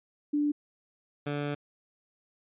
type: tone pair in turn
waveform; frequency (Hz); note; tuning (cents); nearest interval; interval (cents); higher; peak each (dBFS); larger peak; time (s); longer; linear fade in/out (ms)
sine / 15% pulse; 293.7 / 145.37; D4 / D3; 0 / -17; octave; 1217; first; -24; neither; 0.33-0.52 / 1.26-1.55; second; 10
effects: resampled to 8000 Hz